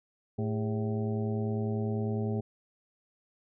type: harmonic tone with a mistuned harmonic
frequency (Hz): 110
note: A2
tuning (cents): 0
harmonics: 1 / 2 / 3 / 4 / 5 / 6 / 7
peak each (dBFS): -31 / -33 / -46 / -36 / -46 / -46 / -46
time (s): 0.38-2.41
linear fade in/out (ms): 10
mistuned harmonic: 4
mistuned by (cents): -130
effects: none